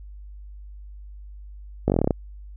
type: slowing click train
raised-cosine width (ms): 2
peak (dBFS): -6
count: 10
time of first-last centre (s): 1.88-2.108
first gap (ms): 19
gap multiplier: 1.07
effects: added 50 Hz sine -38 dBFS peak until 2.56 s